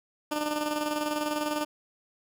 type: tone with tremolo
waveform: 15% pulse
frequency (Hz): 300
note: D4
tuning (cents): +37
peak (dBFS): -20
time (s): 0.31-1.65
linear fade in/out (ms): 10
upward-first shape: square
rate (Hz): 20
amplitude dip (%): 45
effects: none